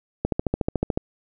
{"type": "click train", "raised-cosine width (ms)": 2, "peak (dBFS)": -8, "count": 11, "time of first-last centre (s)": [0.25, 0.975], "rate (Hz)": 13.8, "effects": []}